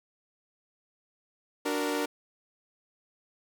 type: chord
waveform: sawtooth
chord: D augmented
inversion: none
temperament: equal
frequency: 293.7 / 370 / 466.2 Hz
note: D4 / F#4 / A#4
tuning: 0 / 0 / 0 cents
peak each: -27 / -32 / -28 dBFS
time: 1.65-2.06 s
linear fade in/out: 10 ms
effects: none